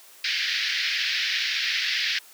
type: band-pass noise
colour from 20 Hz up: pink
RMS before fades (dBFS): -26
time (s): 0.24-2.19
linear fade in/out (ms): 5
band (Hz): 1700 to 5200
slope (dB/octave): 48
effects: white hiss -50 dBFS RMS until 2.33 s + high-pass 400 Hz 12 dB/octave